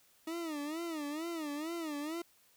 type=tone with vibrato; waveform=40% pulse; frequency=313.5 Hz; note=D#4; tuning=13 cents sharp; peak=-36 dBFS; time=0.27-2.22 s; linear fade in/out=5 ms; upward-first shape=sine; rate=2.2 Hz; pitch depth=150 cents each way; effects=white hiss -67 dBFS RMS until 2.56 s